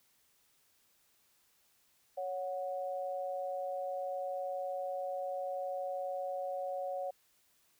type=tone pair together; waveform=sine; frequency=556 / 735.3 Hz; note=C#5 / F#5; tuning=+5 / -11 cents; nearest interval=perfect fourth; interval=484 cents; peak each=-37 / -39 dBFS; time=2.17-7.11 s; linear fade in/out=10 ms; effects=white hiss -71 dBFS RMS until 7.79 s